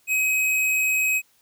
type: tone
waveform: square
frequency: 2536 Hz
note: D#7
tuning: 32 cents sharp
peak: -20 dBFS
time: 0.07-1.22 s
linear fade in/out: 50 ms
effects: white hiss -62 dBFS RMS until 1.41 s